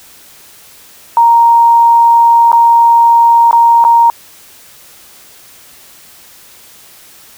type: tone with dropouts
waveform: sine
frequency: 932.3 Hz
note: A#5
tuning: in tune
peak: -3 dBFS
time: 1.17-4.1 s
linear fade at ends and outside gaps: 1 ms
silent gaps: 2.518-2.529 / 3.511-3.529 / 3.841-3.849 s
effects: white hiss -39 dBFS RMS until 7.37 s